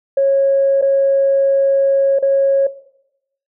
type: tone with dropouts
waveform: sine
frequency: 548 Hz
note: C#5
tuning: 20 cents flat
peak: -9 dBFS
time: 0.17-2.67 s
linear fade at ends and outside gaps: 5 ms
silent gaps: 0.814-0.823 / 2.189-2.225 s
effects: noise-tail reverb RT60 0.8 s tail -17 dB re dry + tanh soft clip ceiling -5 dBFS